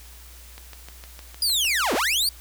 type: click train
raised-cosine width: 0.2 ms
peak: -23 dBFS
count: 9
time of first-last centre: 0.58-1.803 s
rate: 6.54 Hz
type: linear two-way sweep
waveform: sawtooth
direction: down then up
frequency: 4978 to 209.5 to 4749 Hz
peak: -17 dBFS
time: 1.42-2.29 s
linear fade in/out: 2 ms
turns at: 1.94 s
effects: added 60 Hz sine -44 dBFS peak until 2.4 s + white hiss -48 dBFS RMS until 2.4 s